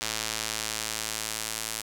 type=tone with band-pass filter sweep; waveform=square; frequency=55.1 Hz; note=A1; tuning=3 cents sharp; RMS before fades=-33 dBFS; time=0.01-1.82 s; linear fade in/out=10 ms; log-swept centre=6100 to 9400 Hz; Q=0.77; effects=none